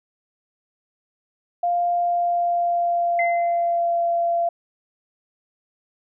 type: tone with pitch glide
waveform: sine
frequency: 699 to 684.6 Hz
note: F5 to F5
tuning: +1 to -35 cents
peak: -18 dBFS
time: 1.63-4.49 s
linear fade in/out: 5 ms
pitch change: -36 cents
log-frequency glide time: 1.94-4.03 s
type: tone with exponential decay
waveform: sine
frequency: 2061 Hz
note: C7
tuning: 27 cents flat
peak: -20 dBFS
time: 3.19-3.79 s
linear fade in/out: 2 ms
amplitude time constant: 130 ms
effects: none